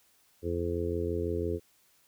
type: harmonic tone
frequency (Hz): 86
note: F2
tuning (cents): -26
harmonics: 1 / 2 / 3 / 4 / 5 / 6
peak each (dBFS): -34 / -42 / -39 / -35 / -33 / -40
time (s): 0.42-1.6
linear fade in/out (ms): 50
effects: white hiss -66 dBFS RMS until 2.07 s